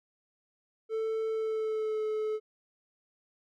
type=tone with pitch glide; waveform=triangle; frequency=443 to 431.4 Hz; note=A4 to A4; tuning=+12 to -34 cents; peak=-27 dBFS; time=0.89-2.4 s; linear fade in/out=50 ms; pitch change=-46 cents; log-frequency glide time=1.29-2.04 s; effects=none